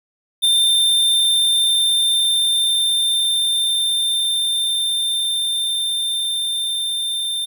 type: tone with level ramp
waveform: square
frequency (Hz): 3591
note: A7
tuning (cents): +35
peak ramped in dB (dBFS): -13 to -21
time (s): 0.42-7.46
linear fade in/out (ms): 20
effects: none